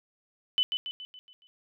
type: tone with echo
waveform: sine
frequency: 3006 Hz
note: F#7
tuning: 27 cents sharp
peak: -21 dBFS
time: 0.58-0.63 s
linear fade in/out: 0 ms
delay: 140 ms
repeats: 6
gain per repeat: -6 dB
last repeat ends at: 1.47 s
effects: none